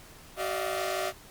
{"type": "tone cluster", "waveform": "sawtooth", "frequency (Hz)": [378.4, 591, 637, 696], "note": ["F#4", "D5", "D#5", "F5"], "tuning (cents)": [39, 11, 41, -6], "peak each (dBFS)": -31, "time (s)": [0.36, 1.13], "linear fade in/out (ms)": 50, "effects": ["pink hiss -51 dBFS RMS until 1.3 s", "Opus 48 kbps"]}